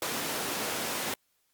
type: high-pass noise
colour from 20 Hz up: pink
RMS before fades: -33 dBFS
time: 0.02-1.14 s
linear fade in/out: 2 ms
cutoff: 260 Hz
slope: 12 dB/octave
effects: white hiss -73 dBFS RMS until 1.53 s + Opus 48 kbps